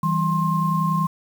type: tone cluster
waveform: sine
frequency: 163.2 / 193.6 / 1060 Hz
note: E3 / G3 / C6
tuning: -17 / -21 / +22 cents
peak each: -21 / -26 / -22 dBFS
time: 0.03-1.07 s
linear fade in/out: 5 ms
effects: 7-bit